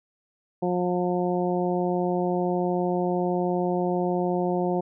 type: harmonic tone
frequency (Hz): 178.7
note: F3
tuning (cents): +40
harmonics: 1 / 2 / 3 / 4 / 5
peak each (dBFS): -27 / -26 / -30 / -30 / -35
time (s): 0.62-4.81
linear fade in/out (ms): 10
effects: none